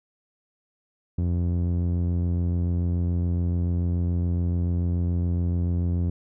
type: tone with low-pass filter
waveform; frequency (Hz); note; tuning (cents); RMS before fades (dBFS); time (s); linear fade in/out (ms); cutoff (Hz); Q
sawtooth; 87; F2; -6; -24; 1.18-6.1; 5; 250; 0.69
effects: none